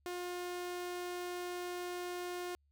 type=tone; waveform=sawtooth; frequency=356.1 Hz; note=F4; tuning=34 cents sharp; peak=-35 dBFS; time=0.06-2.55 s; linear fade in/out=0 ms; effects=added 71 Hz sine -70 dBFS peak until 2.71 s